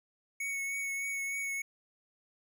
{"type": "tone with vibrato", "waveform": "square", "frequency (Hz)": 2217, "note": "C#7", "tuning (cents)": 0, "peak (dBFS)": -34, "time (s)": [0.4, 1.62], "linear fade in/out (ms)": 5, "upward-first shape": "triangle", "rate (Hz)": 3.3, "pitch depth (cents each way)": 20, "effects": []}